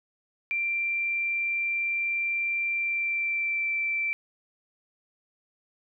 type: tone with pitch glide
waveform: sine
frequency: 2361 to 2337 Hz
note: D7 to D7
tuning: +9 to -9 cents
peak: -25 dBFS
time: 0.51-4.13 s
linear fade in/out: 0 ms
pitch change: -18 cents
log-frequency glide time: 2.73-3.71 s
effects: none